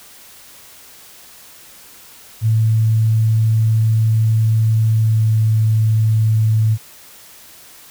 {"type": "tone with pitch glide", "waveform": "sine", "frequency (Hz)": [110.9, 109.88], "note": ["A2", "A2"], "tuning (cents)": [14, -2], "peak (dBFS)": -11, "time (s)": [2.41, 6.78], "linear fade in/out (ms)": 50, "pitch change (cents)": -16, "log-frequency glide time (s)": [4.85, 5.37], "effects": ["white hiss -42 dBFS RMS until 7.9 s"]}